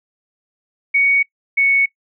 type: tone pair in turn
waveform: sine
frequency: 2235 / 2217 Hz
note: C#7 / C#7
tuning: +14 / 0 cents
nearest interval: unison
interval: 14 cents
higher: first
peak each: -11 dBFS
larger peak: neither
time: 0.94-1.23 / 1.57-1.86 s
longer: neither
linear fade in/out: 10 ms
effects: noise-tail reverb RT60 0.1 s tail -22 dB re dry